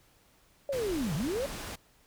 sine linear two-way sweep, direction down then up, 578 to 130.1 to 578 Hz, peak -29 dBFS, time 0.69-1.46 s, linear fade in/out 2 ms, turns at 1.15 s
pink low-pass noise, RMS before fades -40 dBFS, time 0.72-1.76 s, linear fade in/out 10 ms, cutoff 12000 Hz, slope 12 dB/octave
effects pink hiss -64 dBFS RMS until 2.06 s

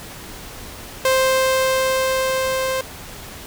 sawtooth tone with level ramp, 524 Hz, C5, 2 cents sharp, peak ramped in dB -10 to -16 dBFS, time 1.05-2.81 s, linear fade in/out 2 ms, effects pink hiss -36 dBFS RMS until 3.46 s

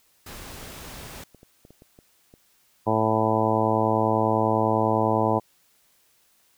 pink noise, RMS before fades -40 dBFS, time 0.26-1.24 s, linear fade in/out 5 ms
clicks, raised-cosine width 2 ms, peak -35 dBFS, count 8, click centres 0.628 / 1.347 / 1.431 / 1.651 / 1.706 / 1.821 / 1.989 / 2.339 s
harmonic tone, 110 Hz, A2, in tune, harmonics 1 / 2 / 3 / 4 / 5 / 6 / 7 / 8 / 9, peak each -28 / -28 / -28 / -28 / -28 / -28 / -28 / -28 / -28 dBFS, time 2.86-5.4 s, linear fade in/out 20 ms
effects white hiss -63 dBFS RMS until 6.57 s

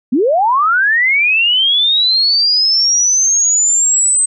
sine linear sweep, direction up, 218.8 to 8260 Hz, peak -9 dBFS, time 0.12-4.26 s, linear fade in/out 10 ms, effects none

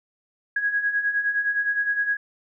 sine beating tone pair, 1649 / 1658.7 Hz, G#6 / G#6, -13 / -3 cents, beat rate 9.7 Hz, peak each -28 / -22 dBFS, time 0.56-2.17 s, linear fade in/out 5 ms, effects none

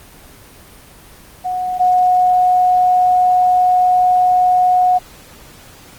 sine tone pair in turn, 732 / 729.3 Hz, F#5 / F#5, -19 / -25 cents, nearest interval unison, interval 6 cents, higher first, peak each -17 / -9 dBFS, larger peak second, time 1.44-1.79 / 1.79-4.99 s, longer second, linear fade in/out 20 ms, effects pink hiss -41 dBFS RMS until 5.98 s + Opus 24 kbps

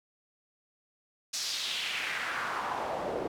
pink noise with band-pass filter sweep, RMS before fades -34 dBFS, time 1.33-3.28 s, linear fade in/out 10 ms, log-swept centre 5700 to 450 Hz, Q 2.4, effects none

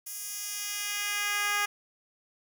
10% pulse tone with high-pass filter sweep, 410.8 Hz, G#4, 19 cents flat, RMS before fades -32 dBFS, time 0.06-1.66 s, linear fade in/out 10 ms, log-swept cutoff 9100 to 1100 Hz, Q 0.81, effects none

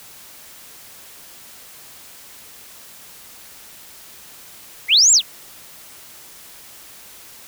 sine linear two-way sweep, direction up then down, 1900 to 7710 to 2422 Hz, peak -9 dBFS, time 4.88-5.22 s, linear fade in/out 50 ms, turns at 5.12 s, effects white hiss -42 dBFS RMS until 7.47 s

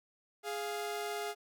sawtooth tone pair together, 415.3 / 698.5 Hz, G#4 / F5, 0 / 0 cents, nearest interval major sixth, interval 900 cents, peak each -34 / -36 dBFS, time 0.43-1.35 s, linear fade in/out 50 ms, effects none

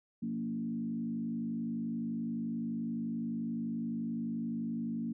sine tone with frequency modulation, 230 Hz, A#3, 23 cents flat, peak -33 dBFS, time 0.22-5.13 s, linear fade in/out 10 ms, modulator 51.6 Hz, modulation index 0.89, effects none

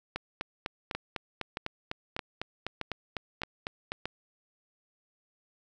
two click trains, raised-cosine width 0.3 ms, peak -17 / -17 dBFS, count 6 / 16, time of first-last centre 0.95-4.056 / 0.16-3.919 s, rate 1.61 / 3.99 Hz, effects none

